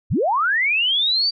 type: linear sweep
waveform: sine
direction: up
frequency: 43.58 to 4700 Hz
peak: -16 dBFS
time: 0.1-1.31 s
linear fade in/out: 20 ms
effects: none